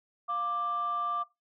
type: tone pair together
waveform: sine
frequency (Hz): 701 / 1178.9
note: F5 / D6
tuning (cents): +6 / +6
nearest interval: major sixth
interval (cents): 900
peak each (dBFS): -37 / -28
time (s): 0.28-1.24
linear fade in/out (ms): 20
effects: noise-tail reverb RT60 0.2 s tail -19 dB re dry + tanh soft clip ceiling -24 dBFS